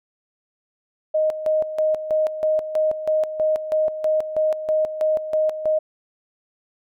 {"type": "tone with tremolo", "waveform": "sine", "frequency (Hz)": 622, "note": "D#5", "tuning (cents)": -1, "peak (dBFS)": -16, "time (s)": [1.14, 5.79], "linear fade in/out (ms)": 10, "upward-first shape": "square", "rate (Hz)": 3.1, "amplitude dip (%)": 70, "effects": []}